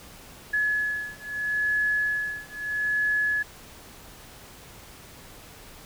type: beating tone pair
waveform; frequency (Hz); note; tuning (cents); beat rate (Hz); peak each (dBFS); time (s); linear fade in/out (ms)
sine; 1700 / 1700.77; G#6 / G#6; +40 / +41; 0.77; -27; 0.53-3.43; 10
effects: pink hiss -47 dBFS RMS until 5.85 s